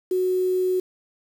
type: tone with quantisation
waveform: sine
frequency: 368.8 Hz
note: F#4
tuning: 6 cents flat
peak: -19 dBFS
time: 0.11-0.8 s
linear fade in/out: 5 ms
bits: 7
effects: none